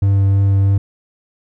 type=tone with vibrato; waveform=triangle; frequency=98.4 Hz; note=G2; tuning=7 cents sharp; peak=-8 dBFS; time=0.02-0.78 s; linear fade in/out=5 ms; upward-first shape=triangle; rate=3.1 Hz; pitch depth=11 cents each way; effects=none